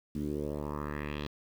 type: tone with low-pass filter sweep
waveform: 10% pulse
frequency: 73.7 Hz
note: D2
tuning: 7 cents sharp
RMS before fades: -36 dBFS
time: 0.15-1.27 s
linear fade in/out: 5 ms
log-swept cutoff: 240 to 3900 Hz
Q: 2.7
effects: 9-bit